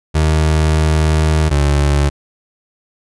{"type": "tone pair in turn", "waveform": "30% pulse", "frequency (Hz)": [77.78, 71.78], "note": ["D#2", "D2"], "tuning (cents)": [0, -39], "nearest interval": "minor second", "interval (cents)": 139, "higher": "first", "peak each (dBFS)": -8, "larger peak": "neither", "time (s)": [[0.14, 1.5], [1.5, 2.1]], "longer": "first", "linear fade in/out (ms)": 20, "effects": ["resampled to 24000 Hz"]}